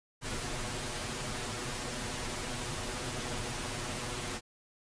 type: noise with comb filter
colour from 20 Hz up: pink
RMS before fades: -37 dBFS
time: 0.21-4.41 s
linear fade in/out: 50 ms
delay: 8.2 ms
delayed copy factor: +0.75
effects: resampled to 22050 Hz